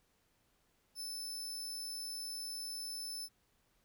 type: tone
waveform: sawtooth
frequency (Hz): 5270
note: E8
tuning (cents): -1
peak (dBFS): -38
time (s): 0.95-3.29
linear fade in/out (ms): 50
effects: pink hiss -75 dBFS RMS until 3.84 s